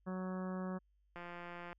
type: harmonic tone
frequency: 185.5 Hz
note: F#3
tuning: 5 cents sharp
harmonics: 1 / 2 / 3 / 4 / 5 / 6 / 7 / 8 / 9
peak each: -39 / -48 / -48 / -54 / -55 / -52 / -55 / -60 / -58 dBFS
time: 0.06-0.79 s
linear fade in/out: 20 ms
type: click train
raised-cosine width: 0.5 ms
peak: -33 dBFS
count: 100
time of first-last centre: 1.16-1.729 s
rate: 174 Hz
effects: added 50 Hz sine -70 dBFS peak until 1.78 s